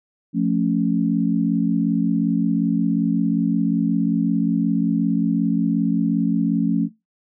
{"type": "chord", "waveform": "sine", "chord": "F augmented", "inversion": "none", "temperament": "equal", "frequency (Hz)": [174.61, 220, 277.2], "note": ["F3", "A3", "C#4"], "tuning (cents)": [0, 0, 0], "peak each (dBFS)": -21, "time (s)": [0.33, 6.89], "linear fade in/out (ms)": 50, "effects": ["noise-tail reverb RT60 0.2 s tail -18 dB re dry"]}